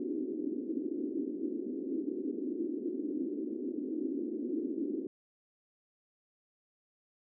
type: band-pass noise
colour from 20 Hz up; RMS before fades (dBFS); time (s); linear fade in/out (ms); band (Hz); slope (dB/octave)
white; -36; 0-5.07; 2; 260 to 360; 48
effects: none